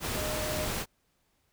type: tone in noise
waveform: sine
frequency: 613 Hz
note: D#5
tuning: 26 cents flat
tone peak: -35 dBFS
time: 0.14-0.69 s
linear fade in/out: 50 ms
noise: pink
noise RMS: -33 dBFS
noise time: 0-0.86 s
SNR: -5 dB
effects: pink hiss -73 dBFS RMS until 1.52 s